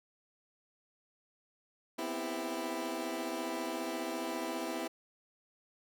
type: chord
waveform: 20% pulse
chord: C major seventh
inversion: third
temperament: equal with one note detuned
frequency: 246.9 / 261.6 / 329.6 / 400.5 Hz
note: B3 / C4 / E4 / G4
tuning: 0 / 0 / 0 / +37 cents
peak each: -38 / -38 / -33 / -39 dBFS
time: 1.98-4.88 s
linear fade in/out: 10 ms
effects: none